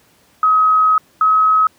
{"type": "tone pair in turn", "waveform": "sine", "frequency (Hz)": [1270, 1277], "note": ["D#6", "D#6"], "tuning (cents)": [35, 45], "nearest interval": "unison", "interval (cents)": 10, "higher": "second", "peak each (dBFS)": -9, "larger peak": "neither", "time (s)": [[0.43, 0.98], [1.21, 1.67]], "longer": "first", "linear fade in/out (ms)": 2, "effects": ["pink hiss -53 dBFS RMS until 1.78 s", "high-pass 100 Hz 12 dB/octave"]}